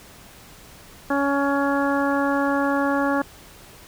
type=harmonic tone; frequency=280 Hz; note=C#4; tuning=18 cents sharp; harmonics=1 / 2 / 3 / 4 / 5 / 6; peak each=-22 / -25 / -27 / -28 / -29 / -30 dBFS; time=1.1-3.22 s; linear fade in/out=5 ms; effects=pink hiss -46 dBFS RMS until 3.87 s